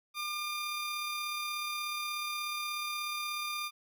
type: tone with amplitude modulation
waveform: 15% pulse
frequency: 1200 Hz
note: D6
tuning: 37 cents sharp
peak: -27 dBFS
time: 0.14-3.71 s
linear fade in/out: 50 ms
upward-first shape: sine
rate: 36.6 Hz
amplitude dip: 25%
effects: none